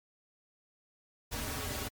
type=noise with comb filter; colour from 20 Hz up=pink; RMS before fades=-37 dBFS; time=1.31-1.89 s; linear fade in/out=20 ms; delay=5.8 ms; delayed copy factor=-0.9; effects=MP3 96 kbps